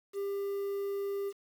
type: tone with quantisation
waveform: triangle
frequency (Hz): 398.4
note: G4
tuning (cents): +28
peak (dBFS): -30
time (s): 0.13-1.33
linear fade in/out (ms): 50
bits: 9
effects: none